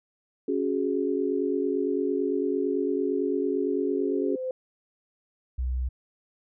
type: chord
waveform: sine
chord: C# suspended fourth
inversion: none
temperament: equal with one note detuned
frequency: 277.2 / 370 / 418.9 Hz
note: C#4 / F#4 / G#4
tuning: 0 / 0 / +15 cents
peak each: -28 dBFS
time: 0.48-4.36 s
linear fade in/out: 5 ms
type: tone with exponential growth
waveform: sine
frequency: 515 Hz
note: C5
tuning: 28 cents flat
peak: -26 dBFS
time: 3.45-4.51 s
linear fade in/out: 2 ms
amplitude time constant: 230 ms
type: tone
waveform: sine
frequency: 63.1 Hz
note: B1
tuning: 38 cents sharp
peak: -25 dBFS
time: 5.58-5.89 s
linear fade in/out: 10 ms
effects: none